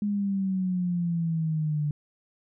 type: exponential sweep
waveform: sine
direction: down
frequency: 207.7 to 146.83 Hz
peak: -24 dBFS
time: 0.02-1.91 s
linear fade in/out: 2 ms
effects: none